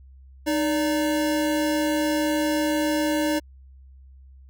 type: tone pair together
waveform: square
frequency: 307.2 / 580 Hz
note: D#4 / D5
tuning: -22 / -22 cents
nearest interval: major seventh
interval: 1100 cents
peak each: -23 / -27 dBFS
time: 0.46-3.4 s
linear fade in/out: 20 ms
effects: added 66 Hz sine -45 dBFS peak until 4.49 s